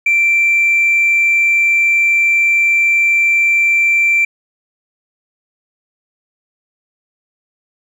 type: tone with hard clipping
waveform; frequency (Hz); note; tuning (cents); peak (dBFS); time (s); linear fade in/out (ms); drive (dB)
triangle; 2349; D7; 0; -9; 0.06-4.25; 5; 2
effects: none